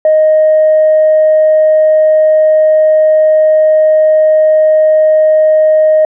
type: tone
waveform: sine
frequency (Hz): 622.3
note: D#5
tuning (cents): 0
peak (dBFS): -3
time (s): 0.05-6.05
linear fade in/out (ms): 2
effects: tanh soft clip ceiling -1 dBFS